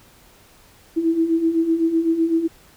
sine beating tone pair, 322.6 / 330.5 Hz, E4 / E4, -37 / +5 cents, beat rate 7.9 Hz, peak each -23 / -17 dBFS, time 0.96-2.48 s, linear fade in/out 20 ms, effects pink hiss -51 dBFS RMS until 2.76 s

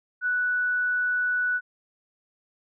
sine tone, 1480 Hz, F#6, in tune, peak -22 dBFS, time 0.21-1.61 s, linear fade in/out 50 ms, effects none

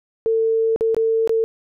sine tone with dropouts, 449.1 Hz, A4, 35 cents sharp, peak -15 dBFS, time 0.26-1.44 s, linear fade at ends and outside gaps 0 ms, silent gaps 0.761-0.809 / 0.946-0.966 / 1.275-1.294 s, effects none

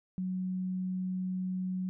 sine tone, 185 Hz, F#3, in tune, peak -31 dBFS, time 0.18-1.89 s, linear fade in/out 0 ms, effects none

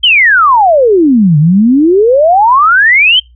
sine exponential two-way sweep, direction down then up, 3194 to 143.8 to 3194 Hz, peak -3 dBFS, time 0.03-3.2 s, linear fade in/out 10 ms, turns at 1.38 s, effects noise-tail reverb RT60 0.2 s tail -25 dB re dry + added 60 Hz sine -38 dBFS peak until 3.35 s

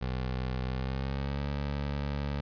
20% pulse tone with pitch glide, 63.7 to 71.09 Hz, C2 to C#2, -46 to +44 cents, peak -26 dBFS, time 0.01-2.41 s, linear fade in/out 10 ms, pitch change +190 cents, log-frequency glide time 0.68-1.46 s, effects resampled to 11025 Hz

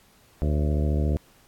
harmonic tone with a mistuned harmonic, 74.3 Hz, D2, 21 cents sharp, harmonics 1 / 2 / 3 / 4 / 5 / 6 / 7 / 8 / 9, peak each -22 / -28 / -32 / -34 / -36 / -38 / -39 / -40 / -41 dBFS, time 0.42-1.17 s, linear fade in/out 0 ms, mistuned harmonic 8, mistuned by -67 cents, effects pink hiss -58 dBFS RMS until 1.47 s + AAC 64 kbps

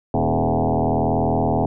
sine tone with frequency modulation, 261.6 Hz, C4, in tune, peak -16 dBFS, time 0.14-1.66 s, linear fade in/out 2 ms, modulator 80.8 Hz, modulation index 7, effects none

